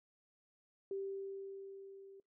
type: tone with level ramp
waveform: sine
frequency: 391 Hz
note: G4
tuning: 4 cents flat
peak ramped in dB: -37 to -54 dBFS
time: 0.91-2.2 s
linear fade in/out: 2 ms
effects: noise-tail reverb RT60 0.2 s tail -22 dB re dry